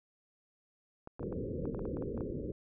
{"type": "clicks", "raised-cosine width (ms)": 1, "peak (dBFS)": -31, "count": 12, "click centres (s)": [1.074, 1.195, 1.23, 1.326, 1.655, 1.747, 1.793, 1.854, 1.97, 2.024, 2.177, 2.208]}
{"type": "low-pass noise", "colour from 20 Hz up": "white", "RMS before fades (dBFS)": -38, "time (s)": [1.2, 2.52], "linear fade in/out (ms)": 5, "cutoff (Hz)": 520, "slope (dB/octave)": 96}
{"effects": []}